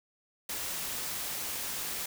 white noise, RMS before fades -36 dBFS, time 0.49-2.06 s, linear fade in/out 5 ms, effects none

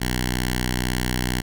5% pulse tone with notch filter, 62.1 Hz, B1, 10 cents sharp, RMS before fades -24 dBFS, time 0-1.42 s, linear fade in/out 20 ms, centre 540 Hz, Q 0.52, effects none

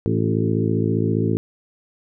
harmonic tone with a mistuned harmonic, 55 Hz, A1, in tune, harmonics 2 / 3 / 4 / 5 / 6 / 7 / 8, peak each -22 / -24 / -25 / -26 / -27 / -27 / -28 dBFS, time 0.06-1.37 s, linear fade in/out 0 ms, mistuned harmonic 6, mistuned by +33 cents, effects none

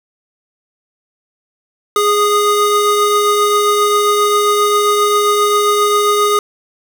square tone pair together, 414.5 / 1236 Hz, G#4 / D#6, -3 / -12 cents, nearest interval octave + perfect fifth, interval 1891 cents, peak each -14 dBFS, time 1.96-6.39 s, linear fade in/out 2 ms, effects none

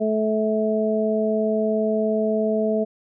harmonic tone, 217 Hz, A3, 24 cents flat, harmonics 1 / 2 / 3, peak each -23 / -23 / -23 dBFS, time 0-2.85 s, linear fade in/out 20 ms, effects none

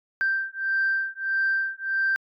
sine beating tone pair, 1568 / 1569.6 Hz, G6 / G6, 0 / +2 cents, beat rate 1.6 Hz, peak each -25 dBFS, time 0.21-2.16 s, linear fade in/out 0 ms, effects tanh soft clip ceiling -16 dBFS

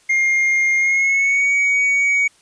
triangle tone with pitch glide, 2123 to 2249 Hz, C7 to C#7, +25 to +24 cents, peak -12 dBFS, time 0.09-2.28 s, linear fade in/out 10 ms, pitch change +99 cents, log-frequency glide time 0.77-1.47 s, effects white hiss -54 dBFS RMS until 2.41 s + resampled to 22050 Hz

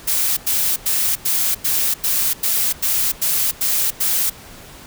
blue noise bursts, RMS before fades -18 dBFS, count 11, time 0.07-4.3 s, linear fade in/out 10 ms, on 300 ms, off 93 ms, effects pink hiss -40 dBFS RMS until 4.86 s

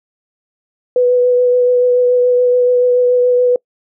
sine tone with vibrato, 494.6 Hz, B4, 3 cents sharp, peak -8 dBFS, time 0.96-3.56 s, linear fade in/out 2 ms, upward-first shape triangle, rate 7 Hz, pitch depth 16 cents each way, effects noise-tail reverb RT60 0.1 s tail -26 dB re dry

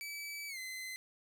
sawtooth tone with pitch glide, 2300 to 2049 Hz, D7 to C7, -37 to -37 cents, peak -38 dBFS, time 0.01-0.96 s, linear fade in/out 0 ms, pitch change -200 cents, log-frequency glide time 0.48-0.58 s, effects none

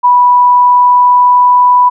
sine tone with pitch glide, 983 to 988.7 Hz, B5 to B5, -8 to +2 cents, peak -3 dBFS, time 0.03-1.9 s, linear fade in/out 20 ms, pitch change +10 cents, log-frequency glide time 0.25-1.71 s, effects none

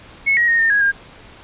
sine tone with pitch steps, 2192 / 1896 / 1855 / 1816 / 1657 / 1611 Hz, C#7 / A#6 / A#6 / A#6 / G#6 / G6, -20 / +29 / -9 / -46 / -4 / +47 cents, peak -12 dBFS, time 0.26-0.92 s, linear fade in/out 20 ms, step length 110 ms, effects pink hiss -42 dBFS RMS until 1.43 s + resampled to 8000 Hz

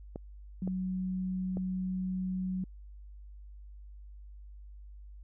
clicks, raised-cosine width 2 ms, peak -25 dBFS, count 3, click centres 0.159 / 0.676 / 1.571 s
sine tone, 185.6 Hz, F#3, 6 cents sharp, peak -31 dBFS, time 0.62-2.64 s, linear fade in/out 2 ms
effects added 50 Hz sine -46 dBFS peak until 5.23 s

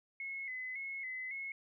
sine tone with vibrato, 2100 Hz, C7, 6 cents sharp, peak -39 dBFS, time 0.2-1.52 s, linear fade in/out 2 ms, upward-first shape square, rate 1.8 Hz, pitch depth 63 cents each way, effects none

